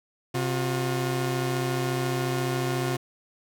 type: tone pair together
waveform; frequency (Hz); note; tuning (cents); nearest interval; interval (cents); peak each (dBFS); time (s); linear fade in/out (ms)
sawtooth; 130.81 / 358.2; C3 / F4; 0 / +44; octave + perfect fourth; 1744; -23 / -25; 0.34-2.97; 10
effects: none